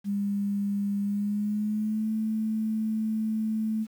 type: tone with pitch glide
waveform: sine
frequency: 201.6 to 218.6 Hz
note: G3 to A3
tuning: +49 to -11 cents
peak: -25 dBFS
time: 0.04-3.87 s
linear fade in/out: 50 ms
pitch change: +140 cents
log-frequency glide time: 1.02-2.1 s
effects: 9-bit